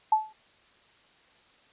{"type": "tone with exponential decay", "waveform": "sine", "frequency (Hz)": 867, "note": "A5", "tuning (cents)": -26, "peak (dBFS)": -15, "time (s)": [0.12, 0.33], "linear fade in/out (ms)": 5, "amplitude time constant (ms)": 45, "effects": ["white hiss -60 dBFS RMS until 1.72 s", "resampled to 8000 Hz"]}